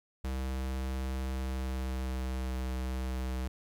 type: tone with pitch glide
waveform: square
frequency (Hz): 65.41 to 64.17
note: C2 to C2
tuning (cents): 0 to -33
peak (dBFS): -33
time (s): 0.24-3.48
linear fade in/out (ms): 5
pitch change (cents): -33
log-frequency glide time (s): 1.31-2.49
effects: 12-bit